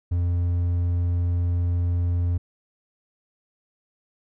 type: tone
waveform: triangle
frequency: 87.31 Hz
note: F2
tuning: in tune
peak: -18 dBFS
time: 0.11-2.38 s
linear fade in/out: 10 ms
effects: none